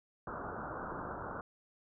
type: low-pass noise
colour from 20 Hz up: white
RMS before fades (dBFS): -42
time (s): 0.27-1.41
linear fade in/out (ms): 2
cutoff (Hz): 1500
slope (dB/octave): 96
effects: none